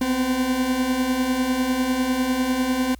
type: beating tone pair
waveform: 40% pulse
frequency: 248.4 / 258.4 Hz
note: B3 / C4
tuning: +10 / -21 cents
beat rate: 10 Hz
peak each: -26 / -20 dBFS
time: 0.01-2.95 s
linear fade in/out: 5 ms
effects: added 60 Hz sine -41 dBFS peak until 2.99 s + white hiss -59 dBFS RMS until 2.99 s